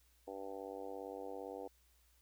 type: harmonic tone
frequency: 97.6 Hz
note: G2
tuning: 7 cents flat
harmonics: 3 / 4 / 5 / 6 / 7 / 8 / 9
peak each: -52 / -51 / -47 / -55 / -53 / -53 / -58 dBFS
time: 0.27-1.68 s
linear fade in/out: 10 ms
effects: added 60 Hz sine -70 dBFS peak until 2.21 s + white hiss -73 dBFS RMS until 2.21 s